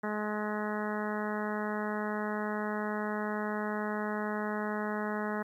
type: harmonic tone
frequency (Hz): 211.1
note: G#3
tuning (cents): +29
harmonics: 1 / 2 / 3 / 4 / 5 / 6 / 7 / 8 / 9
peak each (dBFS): -35 / -38 / -40 / -41 / -42 / -43 / -43 / -44 / -45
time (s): 0.03-5.43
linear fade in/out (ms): 10
effects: 11-bit